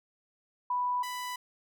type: tone pair in turn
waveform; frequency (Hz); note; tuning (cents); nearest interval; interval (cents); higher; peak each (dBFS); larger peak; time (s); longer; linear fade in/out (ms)
sine / sawtooth; 987.8 / 992.4; B5 / B5; 0 / +8; unison; 8; second; -27 / -31; first; 0.7-1.03 / 1.03-1.36; neither; 5
effects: none